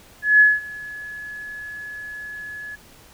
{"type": "tone with ADSR envelope", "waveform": "sine", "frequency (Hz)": 1700, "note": "G#6", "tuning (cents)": 40, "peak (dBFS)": -8, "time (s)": [0.22, 2.76], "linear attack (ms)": 180, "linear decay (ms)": 200, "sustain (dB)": -23, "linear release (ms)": 16, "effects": ["pink hiss -49 dBFS RMS until 3.13 s"]}